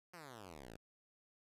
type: exponential sweep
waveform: 5% pulse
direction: down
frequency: 185 to 49.46 Hz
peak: -40 dBFS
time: 0.13-0.77 s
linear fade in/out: 10 ms
effects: resampled to 32000 Hz + 12-bit